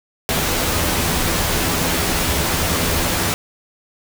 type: noise with comb filter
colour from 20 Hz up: pink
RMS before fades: -19 dBFS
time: 0.29-3.34 s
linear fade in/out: 0 ms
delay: 12 ms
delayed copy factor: +0.5
effects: none